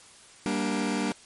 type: chord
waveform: sawtooth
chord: G minor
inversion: none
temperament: just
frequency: 196 / 235.2 / 294 Hz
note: G3 / Bb3 / D4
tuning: 0 / +16 / +2 cents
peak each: -26 dBFS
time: 0.46-1.12 s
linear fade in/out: 0 ms
effects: white hiss -52 dBFS RMS until 1.25 s + MP3 48 kbps